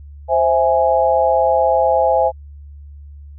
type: chord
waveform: sine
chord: C augmented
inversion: none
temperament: equal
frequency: 523.3 / 659.3 / 830.6 Hz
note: C5 / E5 / G#5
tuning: 0 / 0 / 0 cents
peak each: -16 dBFS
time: 0.28-2.32 s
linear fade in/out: 50 ms
effects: added 72 Hz sine -34 dBFS peak until 3.38 s